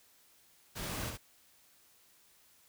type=noise with echo; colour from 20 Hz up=pink; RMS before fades=-40 dBFS; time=0.75-1.11 s; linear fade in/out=20 ms; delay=67 ms; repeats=1; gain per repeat=-4 dB; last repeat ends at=1.177 s; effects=white hiss -65 dBFS RMS until 2.68 s